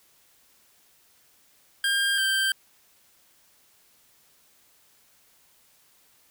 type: tone pair in turn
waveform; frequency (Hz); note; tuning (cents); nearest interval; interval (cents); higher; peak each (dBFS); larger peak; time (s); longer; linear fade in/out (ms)
25% pulse; 1604 / 1569.2; G6 / G6; +39 / +1; unison; 38; first; -18; neither; 1.84-2.18 / 2.18-2.52; neither; 2
effects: white hiss -61 dBFS RMS until 6.3 s